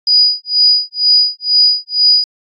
sine tone with tremolo, 4922 Hz, D#8, 20 cents flat, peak -5 dBFS, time 0.07-2.24 s, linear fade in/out 2 ms, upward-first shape sine, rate 2.1 Hz, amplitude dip 100%, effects AAC 48 kbps

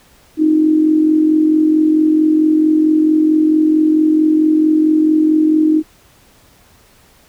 sine tone with amplitude modulation, 311.1 Hz, D#4, in tune, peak -6 dBFS, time 0.37-5.83 s, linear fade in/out 50 ms, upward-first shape sine, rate 44.5 Hz, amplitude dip 55%, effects pink hiss -49 dBFS RMS until 7.28 s

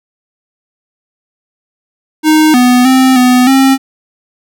square tone with pitch steps, 310.5 / 248.1 / 260.7 / 250.3 / 267.7 Hz, D#4 / B3 / C4 / B3 / C4, -3 / +8 / -6 / +23 / +40 cents, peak -5 dBFS, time 2.23-3.78 s, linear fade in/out 50 ms, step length 310 ms, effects none

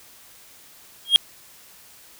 triangle tone with exponential growth, 3251 Hz, G#7, 38 cents flat, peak -4 dBFS, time 1.05-1.16 s, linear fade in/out 0 ms, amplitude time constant 22 ms, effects white hiss -49 dBFS RMS until 2.19 s

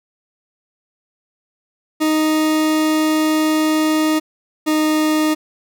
40% pulse tone pair in turn, 311.1 / 309 Hz, D#4 / D#4, 0 / -12 cents, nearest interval unison, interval 12 cents, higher first, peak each -13 dBFS, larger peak neither, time 2-4.2 / 4.66-5.35 s, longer first, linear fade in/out 20 ms, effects none

